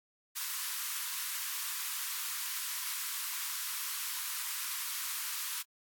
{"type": "high-pass noise", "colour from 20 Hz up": "white", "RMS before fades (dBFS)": -37, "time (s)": [0.35, 5.63], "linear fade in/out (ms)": 20, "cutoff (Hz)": 940, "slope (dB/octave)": 96, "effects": ["AAC 64 kbps"]}